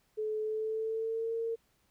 sine tone with pitch glide, 431 to 456.6 Hz, A4 to A#4, -36 to -36 cents, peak -31 dBFS, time 0.17-1.56 s, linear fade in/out 20 ms, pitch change +100 cents, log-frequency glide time 0.41-1.35 s, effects pink hiss -72 dBFS RMS until 1.9 s

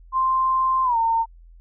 sine tone with pitch glide, 1046.5 to 911 Hz, C6 to A#5, 0 to -40 cents, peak -17 dBFS, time 0.12-1.26 s, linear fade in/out 50 ms, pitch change -240 cents, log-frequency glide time 0.84-0.97 s, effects added 42 Hz sine -44 dBFS peak until 1.6 s

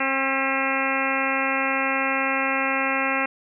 harmonic tone with a mistuned harmonic, 268.1 Hz, C4, 42 cents sharp, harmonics 1 / 2 / 3 / 4 / 5 / 6 / 7 / 8 / 9 / 10, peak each -30 / -30 / -30 / -30 / -30 / -30 / -30 / -30 / -30 / -30 dBFS, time 0-3.26 s, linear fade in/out 5 ms, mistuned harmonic 7, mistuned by +48 cents, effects none

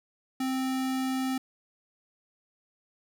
square tone, 261.6 Hz, C4, in tune, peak -28 dBFS, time 0.4-1.38 s, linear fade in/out 5 ms, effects none

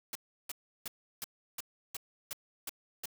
white noise bursts, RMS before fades -39 dBFS, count 9, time 0.13-3.057 s, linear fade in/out 2 ms, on 23 ms, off 340 ms, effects none

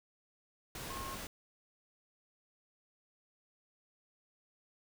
sine tone in noise, 1078 Hz, C#6, 49 cents flat, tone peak -43 dBFS, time 0.9-1.15 s, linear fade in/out 2 ms, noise pink, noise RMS -44 dBFS, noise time 0.75-1.27 s, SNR -2 dB, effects none

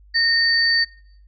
sine tone pair together, 1841 / 4565 Hz, A#6 / D8, -22 / -50 cents, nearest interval octave + major third, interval 1572 cents, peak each -18 dBFS, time 0.14-0.85 s, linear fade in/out 20 ms, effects noise-tail reverb RT60 0.7 s tail -22 dB re dry + added 50 Hz sine -46 dBFS peak until 1.27 s

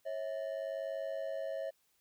triangle ring-modulated tone, 598 Hz, D5, 31 cents sharp, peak -31 dBFS, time 0.05-1.71 s, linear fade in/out 20 ms, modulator 50.4 Hz, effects white hiss -74 dBFS RMS until 2 s

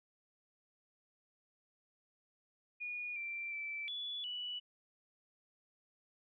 sine tone with pitch steps, 2447 / 2353 / 2325 / 3429 / 2954 Hz, D#7 / D7 / D7 / A7 / F#7, -29 / +3 / -18 / -45 / -3 cents, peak -39 dBFS, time 2.8-4.6 s, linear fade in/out 20 ms, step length 360 ms, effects none

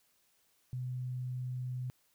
sine tone, 126.3 Hz, B2, 39 cents sharp, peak -35 dBFS, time 0.73-1.9 s, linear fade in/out 0 ms, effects white hiss -72 dBFS RMS until 2.14 s

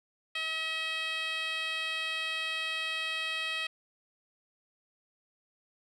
10% pulse tone with band-pass filter, 640 Hz, D#5, 49 cents sharp, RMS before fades -34 dBFS, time 0.35-3.67 s, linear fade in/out 5 ms, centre 2800 Hz, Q 1.6, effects none

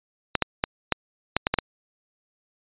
clicks, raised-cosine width 0.3 ms, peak -4 dBFS, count 8, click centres 0.353 / 0.423 / 0.639 / 0.923 / 1.366 / 1.469 / 1.54 / 1.587 s, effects resampled to 8000 Hz

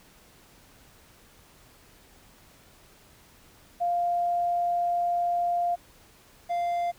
sine / triangle tone pair in turn, 698.5 / 695.4 Hz, F5 / F5, 0 / -8 cents, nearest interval unison, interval 8 cents, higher first, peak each -23 dBFS, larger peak neither, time 3.8-5.76 / 6.49-6.92 s, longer first, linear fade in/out 20 ms, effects pink hiss -56 dBFS RMS until 6.98 s

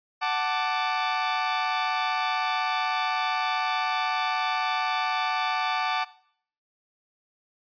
sawtooth chord, D major, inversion first, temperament equal with one note detuned, 744.3 / 880 / 1174.7 Hz, F#5 / A5 / D6, +10 / 0 / 0 cents, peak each -25 dBFS, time 0.21-6.05 s, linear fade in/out 20 ms, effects noise-tail reverb RT60 0.6 s tail -19 dB re dry + resampled to 11025 Hz

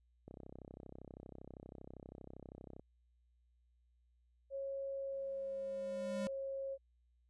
click train, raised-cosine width 2 ms, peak -37 dBFS, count 83, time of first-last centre 0.28-2.795 s, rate 32.6 Hz
sine tone with pitch glide, 547 to 542.6 Hz, C#5 to C#5, -23 to -37 cents, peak -39 dBFS, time 4.5-6.78 s, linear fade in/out 50 ms, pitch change -14 cents, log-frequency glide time 4.87-5.55 s
square tone with exponential growth, 201.4 Hz, G3, 47 cents sharp, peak -38 dBFS, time 5.12-6.27 s, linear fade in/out 0 ms, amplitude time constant 250 ms
effects added 60 Hz sine -70 dBFS peak until 7.29 s + resampled to 24000 Hz

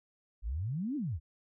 sine exponential two-way sweep, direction up then down, 47.33 to 311.1 to 65.3 Hz, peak -32 dBFS, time 0.42-1.2 s, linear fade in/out 50 ms, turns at 0.96 s, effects none

